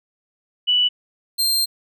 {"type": "tone pair in turn", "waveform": ["sine", "sawtooth"], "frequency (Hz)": [2961, 4176], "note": ["F#7", "C8"], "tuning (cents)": [1, -4], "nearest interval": "tritone", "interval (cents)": 595, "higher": "second", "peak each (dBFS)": -14, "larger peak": "neither", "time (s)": [[0.67, 0.89], [1.38, 1.66]], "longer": "second", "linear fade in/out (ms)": 20, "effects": []}